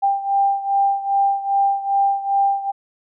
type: beating tone pair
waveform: sine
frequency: 792 / 794.5 Hz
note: G5 / G5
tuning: +18 / +23 cents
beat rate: 2.5 Hz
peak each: -17 / -21 dBFS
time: 0.02-2.72 s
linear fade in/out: 20 ms
effects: none